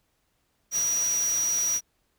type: tone in noise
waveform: sine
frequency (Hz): 5790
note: F#8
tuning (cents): -38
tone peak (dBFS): -23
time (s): 0.71-1.81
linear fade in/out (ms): 50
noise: white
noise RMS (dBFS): -36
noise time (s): 0.71-1.81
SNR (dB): +10
effects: pink hiss -72 dBFS RMS until 2.18 s